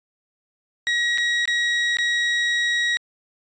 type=tone with dropouts; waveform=30% pulse; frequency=1904 Hz; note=A#6; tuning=36 cents sharp; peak=-16 dBFS; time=0.87-2.97 s; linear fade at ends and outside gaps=0 ms; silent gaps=1.176-1.182 / 1.455-1.477 / 1.97-1.986 s; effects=resampled to 16000 Hz